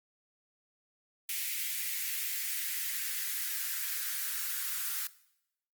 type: noise with high-pass filter sweep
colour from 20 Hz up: blue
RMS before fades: -35 dBFS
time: 1.29-5.07 s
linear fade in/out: 2 ms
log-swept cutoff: 2200 to 1400 Hz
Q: 3
effects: noise-tail reverb RT60 0.8 s tail -19 dB re dry + Opus 32 kbps